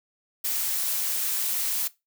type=noise; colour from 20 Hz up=blue; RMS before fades=-27 dBFS; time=0.44-1.88 s; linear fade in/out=10 ms; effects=noise-tail reverb RT60 0.2 s tail -18 dB re dry